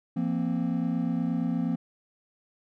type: chord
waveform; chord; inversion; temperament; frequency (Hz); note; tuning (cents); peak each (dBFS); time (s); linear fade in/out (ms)
triangle; F suspended fourth; none; equal with one note detuned; 170.92 / 233.1 / 261.6; F3 / Bb3 / C4; -37 / 0 / 0; -27 / -27 / -28; 0.16-1.76; 10
effects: tanh soft clip ceiling -14 dBFS